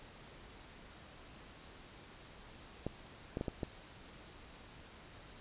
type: clicks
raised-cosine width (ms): 2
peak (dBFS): -23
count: 5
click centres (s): 2.866 / 3.371 / 3.411 / 3.482 / 3.632
effects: pink hiss -55 dBFS RMS until 5.4 s + resampled to 8000 Hz